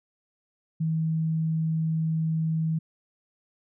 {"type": "tone", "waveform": "sine", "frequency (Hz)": 160.3, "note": "E3", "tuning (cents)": -48, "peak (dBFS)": -23, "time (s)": [0.8, 2.79], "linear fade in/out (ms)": 10, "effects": []}